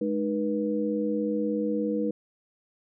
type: tone cluster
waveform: sine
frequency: 210 / 306.8 / 484.3 Hz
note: G#3 / D#4 / B4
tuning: +19 / -24 / -34 cents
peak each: -29 dBFS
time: 0.01-2.11 s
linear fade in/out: 5 ms
effects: none